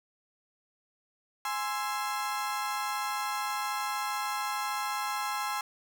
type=chord; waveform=35% pulse; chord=Ab augmented; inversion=none; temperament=equal with one note detuned; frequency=830.6 / 1046.5 / 1327.7 Hz; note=Ab5 / C6 / E6; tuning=0 / 0 / +12 cents; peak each=-33 / -33 / -35 dBFS; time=1.45-5.61 s; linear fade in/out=2 ms; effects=none